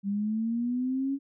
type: linear sweep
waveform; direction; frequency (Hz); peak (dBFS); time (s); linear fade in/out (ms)
sine; up; 196 to 279.1; -26; 0.03-1.19; 50
effects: none